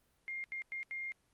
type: tone bursts at uneven times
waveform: sine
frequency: 2121 Hz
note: C7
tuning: 23 cents sharp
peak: -38 dBFS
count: 4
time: 0.28-0.44 / 0.52-0.62 / 0.72-0.83 / 0.91-1.12 s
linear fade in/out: 0 ms
effects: pink hiss -74 dBFS RMS until 1.33 s + Opus 32 kbps